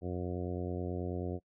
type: harmonic tone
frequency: 89.3 Hz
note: F2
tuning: 39 cents sharp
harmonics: 1 / 2 / 3 / 4 / 5 / 6 / 7 / 8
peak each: -38 / -41 / -42 / -41 / -43 / -46 / -49 / -50 dBFS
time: 0.01-1.4 s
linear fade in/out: 50 ms
effects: noise-tail reverb RT60 0.1 s tail -25 dB re dry